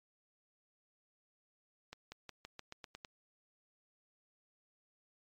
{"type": "accelerating click train", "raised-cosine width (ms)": 0.2, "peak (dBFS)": -29, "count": 9, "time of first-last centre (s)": [1.93, 3.048], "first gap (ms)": 190, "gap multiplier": 0.91, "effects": ["MP3 96 kbps"]}